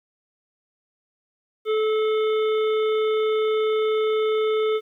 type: harmonic tone with a mistuned harmonic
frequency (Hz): 433.9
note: A4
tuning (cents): -24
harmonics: 1 / 3 / 5 / 7 / 8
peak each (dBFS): -19 / -31 / -36 / -41 / -38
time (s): 1.65-4.81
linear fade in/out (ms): 50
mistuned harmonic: 8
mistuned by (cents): +43
effects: 10-bit